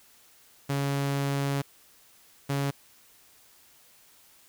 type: tone bursts at uneven times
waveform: sawtooth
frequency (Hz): 139.8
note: C#3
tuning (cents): +15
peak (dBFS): -22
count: 2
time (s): 0.69-1.62 / 2.49-2.71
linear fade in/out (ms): 10
effects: white hiss -58 dBFS RMS until 4.48 s